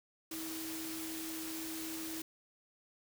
sine tone in noise, 321.8 Hz, E4, 42 cents flat, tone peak -42 dBFS, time 0.31-2.22 s, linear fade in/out 5 ms, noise white, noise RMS -44 dBFS, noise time 0.31-2.22 s, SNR -1 dB, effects none

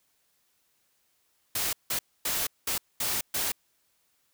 white noise bursts at uneven times, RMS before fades -29 dBFS, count 6, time 1.55-1.73 / 1.9-1.99 / 2.25-2.47 / 2.67-2.78 / 3-3.21 / 3.34-3.52 s, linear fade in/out 5 ms, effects white hiss -71 dBFS RMS until 4.33 s

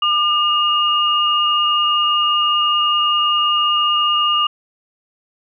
sine tone pair together, 1205.2 / 2850 Hz, D6 / F7, +44 / +34 cents, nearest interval octave + minor third, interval 1490 cents, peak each -16 / -16 dBFS, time 0.02-4.47 s, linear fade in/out 5 ms, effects none

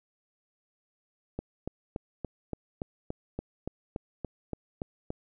click train, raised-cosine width 2 ms, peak -20 dBFS, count 14, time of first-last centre 1.39-5.104 s, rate 3.5 Hz, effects none

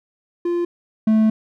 triangle tone pair in turn, 346.9 / 218.5 Hz, F4 / A3, -12 / -12 cents, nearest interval minor sixth, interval 800 cents, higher first, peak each -16 / -10 dBFS, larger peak second, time 0.45-0.65 / 1.07-1.3 s, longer second, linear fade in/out 5 ms, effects none

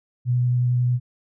sine tone with vibrato, 123.47 Hz, B2, in tune, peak -17 dBFS, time 0.25-1 s, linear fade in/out 50 ms, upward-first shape square, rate 11 Hz, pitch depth 8 cents each way, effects none

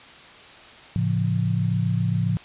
sine chord, A augmented, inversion none, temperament just, 110 / 137.5 / 171.88 Hz, A2 / C#3 / E#3, 0 / -14 / -27 cents, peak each -23 / -26 / -24 dBFS, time 0.96-2.37 s, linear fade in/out 0 ms, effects white hiss -45 dBFS RMS until 2.44 s + resampled to 8000 Hz

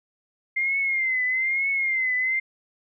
sine tone with vibrato, 2100 Hz, C7, 6 cents sharp, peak -21 dBFS, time 0.56-2.4 s, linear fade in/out 10 ms, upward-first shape triangle, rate 1.1 Hz, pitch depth 91 cents each way, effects none

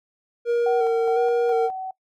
triangle tone with vibrato, 466.2 Hz, A#4, in tune, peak -16 dBFS, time 0.45-1.7 s, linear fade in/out 50 ms, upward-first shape square, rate 1.4 Hz, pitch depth 26 cents each way
sine tone with tremolo, 755 Hz, F#5, 35 cents sharp, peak -23 dBFS, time 0.66-1.91 s, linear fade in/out 5 ms, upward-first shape square, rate 2.4 Hz, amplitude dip 45%
effects noise-tail reverb RT60 0.1 s tail -21 dB re dry

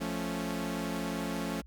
sawtooth chord, F augmented, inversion none, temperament equal, 174.61 / 220 / 277.2 Hz, F3 / A3 / C#4, 0 / 0 / 0 cents, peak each -33 dBFS, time 0-1.62 s, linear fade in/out 20 ms, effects added 60 Hz sine -49 dBFS peak until 1.66 s

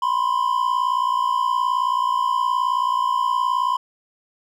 triangle tone pair together, 990.1 / 1049 Hz, B5 / C6, +4 / +4 cents, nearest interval minor second, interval 100 cents, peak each -19 dBFS, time 0.02-3.77 s, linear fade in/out 5 ms, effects none

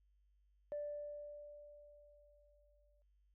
sine tone with exponential decay, 587.3 Hz, D5, in tune, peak -38 dBFS, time 0.72-3.02 s, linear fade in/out 0 ms, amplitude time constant 500 ms, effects tanh soft clip ceiling -35 dBFS + added 50 Hz sine -70 dBFS peak until 3.34 s

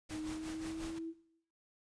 sine tone with pitch glide, 311.1 to 327.5 Hz, D#4 to E4, 0 to -11 cents, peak -39 dBFS, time 0.09-1.14 s, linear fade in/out 50 ms, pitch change +89 cents, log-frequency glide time 0.2-0.98 s
pink noise with tremolo, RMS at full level -46 dBFS, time 0.09-0.99 s, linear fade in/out 10 ms, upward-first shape sine, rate 5.6 Hz, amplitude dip 65%
effects noise-tail reverb RT60 0.7 s tail -17 dB re dry + resampled to 22050 Hz

